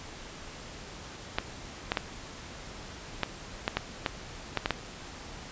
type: clicks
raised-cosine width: 0.3 ms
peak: -10 dBFS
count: 10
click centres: 1.385 / 1.919 / 1.972 / 3.233 / 3.679 / 3.77 / 4.062 / 4.573 / 4.659 / 4.707 s
effects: pink hiss -44 dBFS RMS until 5.51 s + resampled to 16000 Hz